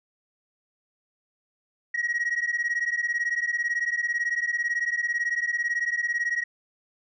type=beating tone pair; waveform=sine; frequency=1891 / 1909 Hz; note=A#6 / A#6; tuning=+24 / +41 cents; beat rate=18 Hz; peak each=-25 dBFS; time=1.94-6.44 s; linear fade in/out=10 ms; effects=tanh soft clip ceiling -21 dBFS